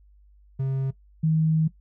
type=tone pair in turn; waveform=triangle / sine; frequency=134.1 / 158.42 Hz; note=C3 / D#3; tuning=+43 / +32 cents; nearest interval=minor third; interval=289 cents; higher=second; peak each=-21 / -18 dBFS; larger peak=second; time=0.59-0.91 / 1.23-1.68 s; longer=second; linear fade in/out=10 ms; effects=noise-tail reverb RT60 0.1 s tail -17 dB re dry + added 50 Hz sine -52 dBFS peak until 1.8 s